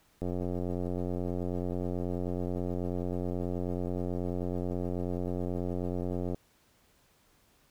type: click train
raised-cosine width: 2 ms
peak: -21 dBFS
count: 548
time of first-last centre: 0.22-6.345 s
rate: 89.3 Hz
effects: pink hiss -66 dBFS RMS until 7.7 s